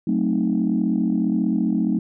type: chord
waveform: sine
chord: F# diminished seventh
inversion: none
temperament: equal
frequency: 185 / 220 / 261.6 / 311.1 Hz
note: F#3 / A3 / C4 / Eb4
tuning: 0 / 0 / 0 / 0 cents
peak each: -23 / -21 / -24 / -24 dBFS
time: 0.07-1.99 s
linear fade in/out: 5 ms
effects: tanh soft clip ceiling -10 dBFS